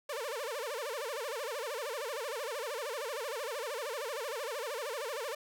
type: tone with vibrato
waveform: sawtooth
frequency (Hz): 516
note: C5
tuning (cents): -24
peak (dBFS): -32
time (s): 0.09-5.35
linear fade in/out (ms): 5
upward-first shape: sine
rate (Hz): 13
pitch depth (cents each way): 270
effects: none